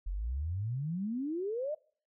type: exponential sweep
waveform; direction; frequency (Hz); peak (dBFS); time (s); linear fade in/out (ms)
sine; up; 42 to 634; -32; 0.06-1.75; 10
effects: noise-tail reverb RT60 0.5 s tail -24 dB re dry